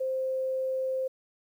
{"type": "tone", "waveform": "sine", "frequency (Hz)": 523.3, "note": "C5", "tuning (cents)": 0, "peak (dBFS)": -27, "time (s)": [0, 1.08], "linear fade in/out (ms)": 10, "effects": ["10-bit"]}